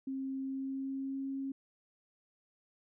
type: tone with pitch glide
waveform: sine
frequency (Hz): 267.4 to 271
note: C4 to C#4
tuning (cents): +38 to -39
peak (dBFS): -35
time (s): 0.07-1.52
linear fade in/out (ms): 5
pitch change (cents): +23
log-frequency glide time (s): 0.41-1.27
effects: none